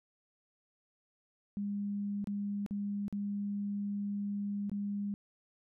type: tone with dropouts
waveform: sine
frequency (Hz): 202.8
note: G#3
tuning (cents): -41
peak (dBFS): -33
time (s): 1.57-5.14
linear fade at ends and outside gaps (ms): 0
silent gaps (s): 2.243-2.272 / 2.663-2.709 / 3.081-3.126 / 4.696-4.716
effects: none